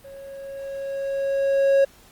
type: tone with level ramp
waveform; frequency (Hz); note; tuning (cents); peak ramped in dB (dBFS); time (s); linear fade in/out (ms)
triangle; 549; C#5; -17; -37 to -11; 0.04-1.85; 10
effects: pink hiss -52 dBFS RMS until 2.11 s + Opus 32 kbps